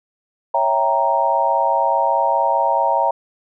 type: chord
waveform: sine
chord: C# diminished seventh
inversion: none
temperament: equal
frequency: 554.4 / 659.3 / 784 / 932.3 Hz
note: C#5 / E5 / G5 / Bb5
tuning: 0 / 0 / 0 / 0 cents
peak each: -22 / -21 / -21 / -17 dBFS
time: 0.54-3.11 s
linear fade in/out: 5 ms
effects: none